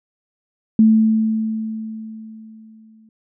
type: tone with exponential decay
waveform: sine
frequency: 220 Hz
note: A3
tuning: in tune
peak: -7 dBFS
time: 0.79-3.09 s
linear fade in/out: 2 ms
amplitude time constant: 500 ms
effects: none